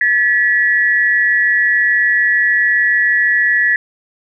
sine tone pair together, 1727.2 / 1934 Hz, A6 / B6, -33 / -37 cents, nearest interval major second, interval 196 cents, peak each -13 dBFS, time 0.01-3.76 s, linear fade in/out 2 ms, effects none

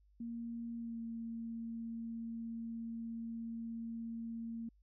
sine tone with pitch glide, 233.1 to 229.2 Hz, A#3 to A#3, 0 to -29 cents, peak -40 dBFS, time 0.2-4.69 s, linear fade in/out 5 ms, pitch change -29 cents, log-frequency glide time 0.77-1 s, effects added 50 Hz sine -65 dBFS peak until 4.82 s

